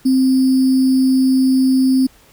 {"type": "tone with sample-and-hold", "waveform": "sine", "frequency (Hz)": 261.6, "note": "C4", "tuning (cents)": 0, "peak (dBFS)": -10, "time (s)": [0.05, 2.07], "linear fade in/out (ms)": 10, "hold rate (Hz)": 4900, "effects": ["pink hiss -49 dBFS RMS until 2.32 s"]}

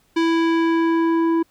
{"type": "tone with low-pass filter sweep", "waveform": "square", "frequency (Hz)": 330.3, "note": "E4", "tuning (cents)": 4, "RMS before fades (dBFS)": -18, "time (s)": [0.16, 1.43], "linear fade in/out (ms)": 10, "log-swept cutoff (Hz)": [4100, 900], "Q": 0.88, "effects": ["pink hiss -61 dBFS RMS until 1.5 s"]}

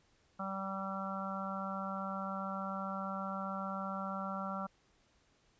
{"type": "harmonic tone", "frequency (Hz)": 193.4, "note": "G3", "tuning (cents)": -23, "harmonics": [1, 3, 4, 5, 6, 7], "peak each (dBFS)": [-41, -45, -45, -49, -45, -42], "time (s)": [0.39, 4.67], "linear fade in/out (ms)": 10, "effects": ["pink hiss -71 dBFS RMS until 5.59 s", "resampled to 16000 Hz"]}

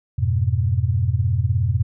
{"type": "chord", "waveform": "sine", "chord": "F diminished", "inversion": "none", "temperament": "equal", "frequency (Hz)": [87.31, 103.83, 123.47], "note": ["F2", "Ab2", "Cb3"], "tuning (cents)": [0, 0, 0], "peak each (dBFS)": -21, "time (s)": [0.18, 1.83], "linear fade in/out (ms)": 10, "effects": []}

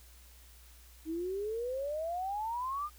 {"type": "exponential sweep", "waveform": "sine", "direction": "up", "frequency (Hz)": [311.1, 1234], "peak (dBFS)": -33, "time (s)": [1.05, 2.9], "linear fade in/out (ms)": 50, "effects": ["added 60 Hz sine -55 dBFS peak until 2.98 s", "white hiss -60 dBFS RMS until 2.98 s"]}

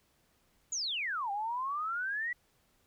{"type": "exponential two-way sweep", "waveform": "sine", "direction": "down then up", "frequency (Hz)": [7040, 784, 1974], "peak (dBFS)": -32, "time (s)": [0.72, 2.33], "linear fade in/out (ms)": 5, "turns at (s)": 1.31, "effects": ["pink hiss -71 dBFS RMS until 2.86 s"]}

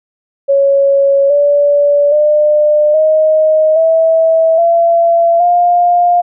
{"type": "tone with pitch steps", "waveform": "sine", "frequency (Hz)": [554.4, 576.9, 600.4, 624.8, 650.2, 676.7, 704.2], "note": ["C#5", "D5", "D5", "D#5", "E5", "E5", "F5"], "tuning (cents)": [0, -31, 38, 7, -24, 45, 14], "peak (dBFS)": -6, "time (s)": [0.48, 6.22], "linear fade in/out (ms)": 20, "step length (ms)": 820, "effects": []}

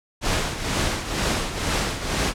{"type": "noise with tremolo", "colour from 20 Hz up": "pink", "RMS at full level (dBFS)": -21, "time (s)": [0.21, 2.34], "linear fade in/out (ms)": 50, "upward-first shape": "triangle", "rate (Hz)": 2.1, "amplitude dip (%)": 70, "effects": ["low-pass 8000 Hz 12 dB/octave"]}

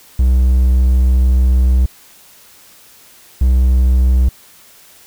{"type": "tone pair in turn", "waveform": "triangle", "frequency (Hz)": [63.3, 63.3], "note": ["B1", "B1"], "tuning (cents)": [43, 43], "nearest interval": "unison", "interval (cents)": 0, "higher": "neither", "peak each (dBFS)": -6, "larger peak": "neither", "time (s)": [[0.19, 1.86], [3.41, 4.29]], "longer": "first", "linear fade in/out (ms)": 5, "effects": ["white hiss -44 dBFS RMS until 5.06 s"]}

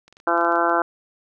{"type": "clicks", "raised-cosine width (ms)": 0.2, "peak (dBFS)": -31, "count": 11, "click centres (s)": [0.08, 0.126, 0.169, 0.201, 0.284, 0.377, 0.411, 0.448, 0.523, 0.557, 0.696]}
{"type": "harmonic tone", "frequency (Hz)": 170, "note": "F3", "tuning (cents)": -46, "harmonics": [2, 3, 4, 5, 6, 7, 8, 9], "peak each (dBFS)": [-25, -27, -23, -25, -25, -28, -23, -27], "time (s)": [0.27, 0.82], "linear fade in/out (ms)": 2}
{"effects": []}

